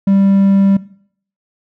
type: tone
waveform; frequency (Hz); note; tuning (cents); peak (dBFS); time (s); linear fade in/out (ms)
triangle; 196.2; G3; +2; -6; 0.07-0.77; 5
effects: noise-tail reverb RT60 0.6 s tail -19 dB re dry